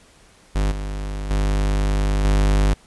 45% pulse tone with level steps, 50 Hz, G1, 35 cents sharp, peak -17 / -25 / -17 / -14 dBFS, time 0.55-2.74 s, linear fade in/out 10 ms, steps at 0.71 / 1.3 / 2.24 s, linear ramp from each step 10 ms, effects pink hiss -52 dBFS RMS until 2.86 s + resampled to 24000 Hz

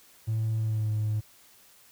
triangle tone with pitch glide, 110.7 to 107.24 Hz, A2 to A2, +11 to -44 cents, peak -22 dBFS, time 0.27-1.21 s, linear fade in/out 20 ms, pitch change -55 cents, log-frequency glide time 0.58-0.91 s, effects tanh soft clip ceiling -21 dBFS + white hiss -57 dBFS RMS until 1.91 s

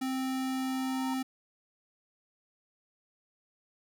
square tone, 261.8 Hz, C4, 1 cent sharp, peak -31 dBFS, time 0.01-1.23 s, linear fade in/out 10 ms
sine tone with exponential growth, 921 Hz, A#5, 21 cents flat, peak -35 dBFS, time 0.17-1.14 s, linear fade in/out 5 ms, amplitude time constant 210 ms
effects none

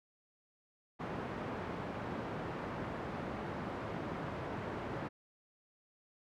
pink band-pass noise, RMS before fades -41 dBFS, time 0.99-5.09 s, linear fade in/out 20 ms, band 110 to 1400 Hz, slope 12 dB/octave, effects none

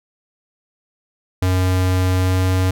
square tone with pitch glide, 92.3 to 92.89 Hz, F#2 to F#2, -4 to +7 cents, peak -15 dBFS, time 1.42-2.71 s, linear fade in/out 5 ms, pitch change +11 cents, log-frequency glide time 2.14-2.44 s, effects none

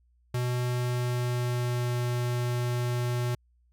square tone with pitch glide, 123.47 to 122.05 Hz, B2 to B2, 0 to -20 cents, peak -27 dBFS, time 0.34-3.35 s, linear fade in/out 5 ms, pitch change -20 cents, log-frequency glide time 0.63-1.95 s, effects added 60 Hz sine -62 dBFS peak until 3.72 s

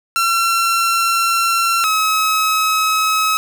sawtooth tone pair in turn, 1357 / 1280.8 Hz, E6 / D#6, +50 / +50 cents, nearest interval minor second, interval 100 cents, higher first, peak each -10 dBFS, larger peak neither, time 0.16-1.84 / 1.84-3.37 s, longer first, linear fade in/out 0 ms, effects none

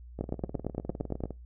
two click trains, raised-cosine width 2 ms, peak -17 / -24 dBFS, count 10 / 23, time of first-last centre 0.21-1.237 / 0.19-1.307 s, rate 8.76 / 19.7 Hz, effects noise-tail reverb RT60 0.2 s tail -21 dB re dry + added 60 Hz sine -45 dBFS peak until 1.45 s

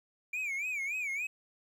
triangle tone with vibrato, 2337 Hz, D7, 9 cents flat, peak -31 dBFS, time 0.33-1.27 s, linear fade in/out 5 ms, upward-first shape sine, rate 3.5 Hz, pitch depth 150 cents each way, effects 11-bit

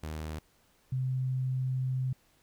sawtooth / sine tone pair in turn, 77.78 / 129.53 Hz, D#2 / C3, 0 / -17 cents, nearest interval major sixth, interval 883 cents, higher second, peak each -32 / -28 dBFS, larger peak second, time 0.03-0.39 / 0.92-2.13 s, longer second, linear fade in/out 5 ms, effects pink hiss -67 dBFS RMS until 2.42 s

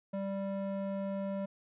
square tone with band-pass filter, 196 Hz, G3, in tune, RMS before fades -36 dBFS, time 0.13-1.46 s, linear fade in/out 10 ms, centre 430 Hz, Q 2.4, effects resampled to 8000 Hz

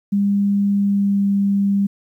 sine tone with pitch glide, 200.9 to 199.17 Hz, G3 to G3, +43 to +28 cents, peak -14 dBFS, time 0.12-1.87 s, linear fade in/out 10 ms, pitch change -15 cents, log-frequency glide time 0.73-1.26 s, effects 9-bit

